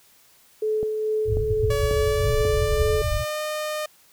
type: tone with tremolo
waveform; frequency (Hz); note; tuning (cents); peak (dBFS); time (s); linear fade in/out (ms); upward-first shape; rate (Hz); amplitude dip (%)
sine; 431.8; A4; -33; -20; 0.62-3.02; 5; sine; 2.3; 35
type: click train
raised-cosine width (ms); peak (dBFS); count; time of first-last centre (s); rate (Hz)
2; -18; 4; 0.83-2.452; 1.85
type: low-pass noise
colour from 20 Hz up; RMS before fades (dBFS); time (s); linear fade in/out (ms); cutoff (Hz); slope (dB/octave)
white; -25; 1.25-3.25; 50; 120; 48
type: tone with pitch glide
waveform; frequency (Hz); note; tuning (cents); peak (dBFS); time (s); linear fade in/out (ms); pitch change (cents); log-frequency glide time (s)
sawtooth; 569 to 609.8; C#5 to D#5; +45 to -35; -22; 1.7-3.86; 5; +120; 1.84-3.42
effects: white hiss -56 dBFS RMS until 4.12 s